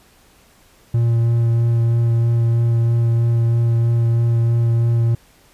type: tone with vibrato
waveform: triangle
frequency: 116.6 Hz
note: A#2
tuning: 1 cent sharp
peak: -11 dBFS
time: 0.94-5.15 s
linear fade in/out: 5 ms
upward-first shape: sine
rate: 3.1 Hz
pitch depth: 11 cents each way
effects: pink hiss -52 dBFS RMS until 5.53 s + resampled to 32000 Hz